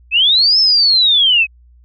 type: linear two-way sweep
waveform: sine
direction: up then down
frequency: 2497 to 5320 to 2497 Hz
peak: -8 dBFS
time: 0.11-1.47 s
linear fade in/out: 50 ms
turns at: 0.59 s
effects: added 60 Hz sine -43 dBFS peak until 1.84 s